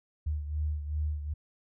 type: beating tone pair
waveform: sine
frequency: 75.1 / 77.7 Hz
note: D2 / D#2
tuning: +39 / -2 cents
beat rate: 2.6 Hz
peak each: -30 / -37 dBFS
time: 0.26-1.34 s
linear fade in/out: 10 ms
effects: none